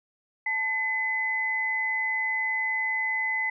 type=tone pair together; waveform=sine; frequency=875.8 / 2025 Hz; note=A5 / B6; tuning=-8 / +43 cents; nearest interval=octave + minor third; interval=1451 cents; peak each=-34 / -25 dBFS; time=0.46-3.5 s; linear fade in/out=5 ms; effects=none